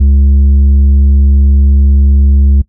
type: tone with tanh clipping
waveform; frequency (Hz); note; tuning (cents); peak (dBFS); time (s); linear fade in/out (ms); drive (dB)
sine; 69.3; C#2; 0; -5; 0-2.62; 10; 6
effects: noise-tail reverb RT60 0.1 s tail -19 dB re dry